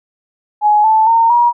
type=tone with pitch steps; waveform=sine; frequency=840 / 876.7 / 915 / 954.9 Hz; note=G#5 / A5 / A#5 / A#5; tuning=+19 / -7 / -32 / +41 cents; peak=-7 dBFS; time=0.61-1.53 s; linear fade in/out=50 ms; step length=230 ms; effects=none